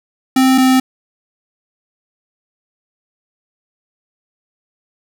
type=tone pair in turn; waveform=square; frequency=261.5 / 259.7 Hz; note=C4 / C4; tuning=-1 / -13 cents; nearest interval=unison; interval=12 cents; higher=first; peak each=-9 dBFS; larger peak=neither; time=0.36-0.58 / 0.58-0.8 s; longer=neither; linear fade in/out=5 ms; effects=none